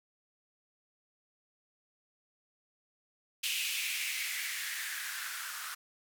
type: noise with band-pass filter sweep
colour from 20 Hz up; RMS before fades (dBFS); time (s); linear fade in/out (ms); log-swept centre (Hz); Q
violet; -37; 3.43-5.75; 10; 2800 to 1300; 4.4
effects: none